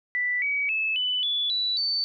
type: tone with pitch steps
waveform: sine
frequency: 1975.5 / 2269 / 2607 / 2994 / 3440 / 3951 / 4539 Hz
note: B6 / C#7 / E7 / F#7 / A7 / B7 / C#8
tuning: 0 / +40 / -20 / +20 / -40 / 0 / +40 cents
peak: -23 dBFS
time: 0.15-2.04 s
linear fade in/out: 0 ms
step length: 270 ms
effects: none